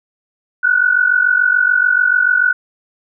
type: tone pair together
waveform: sine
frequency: 1453.1 / 1500 Hz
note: F#6 / F#6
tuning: -32 / +23 cents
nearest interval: minor second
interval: 55 cents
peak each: -13 dBFS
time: 0.63-2.53 s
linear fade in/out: 10 ms
effects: none